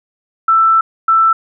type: tone pair in turn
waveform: sine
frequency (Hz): 1328 / 1328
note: E6 / E6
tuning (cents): +12 / +12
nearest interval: unison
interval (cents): 0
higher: neither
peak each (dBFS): -7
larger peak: neither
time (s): 0.48-0.81 / 1.08-1.33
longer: first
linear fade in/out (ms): 5
effects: none